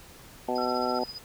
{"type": "harmonic tone", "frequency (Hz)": 124.7, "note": "B2", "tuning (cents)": 17, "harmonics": [2, 3, 4, 5, 6, 7], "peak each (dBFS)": [-33, -33, -33, -33, -33, -33], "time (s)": [0.48, 1.04], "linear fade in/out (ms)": 5}
{"type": "tone with tremolo", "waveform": "sine", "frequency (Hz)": 4978, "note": "D#8", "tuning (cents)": 0, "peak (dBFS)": -35, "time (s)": [0.55, 1.19], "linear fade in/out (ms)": 10, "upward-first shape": "sine", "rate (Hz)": 15, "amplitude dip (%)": 80}
{"type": "tone", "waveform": "sine", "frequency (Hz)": 1344, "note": "E6", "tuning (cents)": 33, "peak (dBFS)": -33, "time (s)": [0.58, 0.99], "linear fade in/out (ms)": 2}
{"effects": ["pink hiss -50 dBFS RMS until 1.24 s"]}